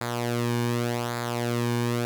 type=tone with flanger; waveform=sawtooth; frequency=119.4 Hz; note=A#2; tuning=42 cents sharp; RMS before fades=-27 dBFS; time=0.01-2.05 s; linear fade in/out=0 ms; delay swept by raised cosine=0.34 to 1.54 ms; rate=0.86 Hz; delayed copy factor=-0.65; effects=none